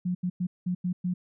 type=tone bursts at uneven times; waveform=sine; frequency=179.7 Hz; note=F3; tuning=50 cents sharp; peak=-25 dBFS; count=6; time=0.05-0.15 / 0.23-0.3 / 0.4-0.47 / 0.66-0.75 / 0.84-0.93 / 1.04-1.14 s; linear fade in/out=10 ms; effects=none